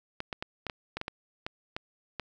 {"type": "clicks", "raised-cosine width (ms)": 0.3, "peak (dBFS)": -18, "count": 11, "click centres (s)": [0.204, 0.328, 0.425, 0.667, 0.698, 0.97, 1.014, 1.081, 1.465, 1.765, 2.197], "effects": []}